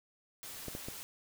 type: noise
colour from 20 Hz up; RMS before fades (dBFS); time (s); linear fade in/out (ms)
white; -46; 0.43-1.03; 0
type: clicks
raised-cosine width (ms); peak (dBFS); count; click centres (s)
2; -27; 3; 0.683 / 0.751 / 0.885
effects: none